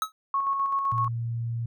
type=tone with exponential decay; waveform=square; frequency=1284 Hz; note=E6; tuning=46 cents flat; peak=-21 dBFS; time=0.02-0.12 s; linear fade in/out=1 ms; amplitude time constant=20 ms
type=tone with tremolo; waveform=sine; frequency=1100 Hz; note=C#6; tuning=14 cents flat; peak=-22 dBFS; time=0.34-1.08 s; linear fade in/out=2 ms; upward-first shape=square; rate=7.8 Hz; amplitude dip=35%
type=tone; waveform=sine; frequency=116.54 Hz; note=A#2; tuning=in tune; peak=-27 dBFS; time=0.92-1.66 s; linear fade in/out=5 ms
effects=none